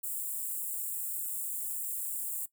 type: high-pass noise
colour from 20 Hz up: white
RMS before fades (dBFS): -36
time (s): 0.03-2.46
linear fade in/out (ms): 10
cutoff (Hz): 7400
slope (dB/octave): 96
effects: noise-tail reverb RT60 0.1 s tail -17 dB re dry